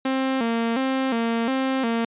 sawtooth tone with vibrato, 246.9 Hz, B3, in tune, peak -17 dBFS, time 0.05-2.05 s, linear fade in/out 5 ms, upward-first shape square, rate 1.4 Hz, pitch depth 120 cents each way, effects resampled to 8000 Hz

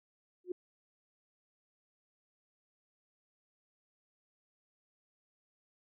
sine tone with exponential growth, 360.3 Hz, F#4, 46 cents flat, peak -30 dBFS, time 0.44-0.52 s, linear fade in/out 5 ms, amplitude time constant 17 ms, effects none

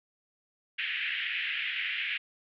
white band-pass noise, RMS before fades -33 dBFS, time 0.78-2.18 s, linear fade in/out 10 ms, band 1700 to 3000 Hz, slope 48 dB/octave, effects none

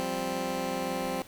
15% pulse chord, F suspended second, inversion none, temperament just, 174.61 / 196.44 / 261.9 Hz, F3 / G3 / C4, 0 / +4 / +2 cents, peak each -31 / -30 / -27 dBFS, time 0-1.22 s, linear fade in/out 0 ms, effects pink hiss -51 dBFS RMS until 1.27 s

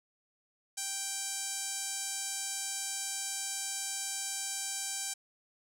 sawtooth tone with band-pass filter, 784 Hz, G5, in tune, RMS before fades -37 dBFS, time 0.77-5.14 s, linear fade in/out 10 ms, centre 7800 Hz, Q 2.4, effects none

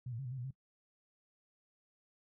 sine tone with pitch steps, 125.5 / 114.2 / 136.6 / 122.7 / 133.3 / 121.7 / 133.9 Hz, B2 / A#2 / C#3 / B2 / C3 / B2 / C3, +28 / -35 / -25 / -11 / +33 / -25 / +40 cents, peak -39 dBFS, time 0.06-0.508 s, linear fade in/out 5 ms, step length 64 ms, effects noise-tail reverb RT60 0.1 s tail -20 dB re dry

